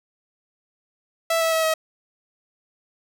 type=tone with pitch steps; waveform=sawtooth; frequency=659.3 / 652.1 / 645 / 637.9 Hz; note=E5 / E5 / E5 / D#5; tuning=0 / -19 / -38 / +43 cents; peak=-15 dBFS; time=1.3-1.74 s; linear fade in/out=5 ms; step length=110 ms; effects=none